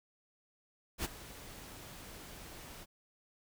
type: noise with ADSR envelope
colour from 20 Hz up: pink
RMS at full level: -34 dBFS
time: 0.98-2.86 s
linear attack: 66 ms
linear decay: 21 ms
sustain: -16 dB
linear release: 38 ms
effects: none